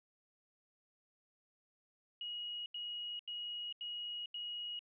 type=tone bursts; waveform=sine; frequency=2896 Hz; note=F#7; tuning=38 cents flat; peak=-40 dBFS; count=5; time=2.21-4.792 s; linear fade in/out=2 ms; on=450 ms; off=83 ms; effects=none